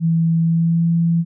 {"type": "tone with pitch glide", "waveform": "sine", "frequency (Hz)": [164.81, 167.79], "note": ["E3", "E3"], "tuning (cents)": [0, 31], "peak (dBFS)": -13, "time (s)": [0, 1.25], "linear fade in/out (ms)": 50, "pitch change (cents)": 31, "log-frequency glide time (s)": [0.41, 0.87], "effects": []}